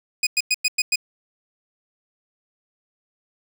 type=tone bursts; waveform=20% pulse; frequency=2488 Hz; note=D#7; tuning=1 cent flat; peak=-12 dBFS; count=6; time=0.23-0.958 s; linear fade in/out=5 ms; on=38 ms; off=100 ms; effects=none